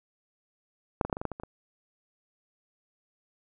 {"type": "clicks", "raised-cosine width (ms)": 1, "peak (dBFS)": [-10, -17, -26, -12, -21, -20, -15, -22, -25, -24], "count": 10, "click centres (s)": [1.012, 1.05, 1.098, 1.128, 1.169, 1.215, 1.253, 1.317, 1.399, 1.435], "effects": []}